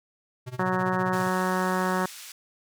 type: tone with tremolo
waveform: square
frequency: 125.6 Hz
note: B2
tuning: 30 cents sharp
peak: -32 dBFS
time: 0.46-1.29 s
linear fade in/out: 20 ms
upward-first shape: sine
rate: 15 Hz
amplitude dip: 90%
type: harmonic tone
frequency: 184.9 Hz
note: F#3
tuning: 1 cent flat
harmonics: 1 / 2 / 3 / 4 / 5 / 6 / 7 / 8 / 9 / 10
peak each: -28 / -31 / -33 / -34 / -31 / -32 / -35 / -36 / -36 / -39 dBFS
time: 0.59-2.06 s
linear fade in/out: 5 ms
type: band-pass noise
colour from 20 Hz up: white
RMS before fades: -43 dBFS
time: 1.13-2.32 s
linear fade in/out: 2 ms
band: 1500 to 9700 Hz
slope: 12 dB/octave
effects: none